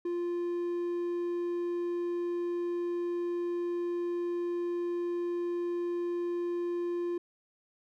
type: tone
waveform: triangle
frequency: 348.2 Hz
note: F4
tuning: 5 cents flat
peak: -28 dBFS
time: 0.05-7.18 s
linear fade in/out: 5 ms
effects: none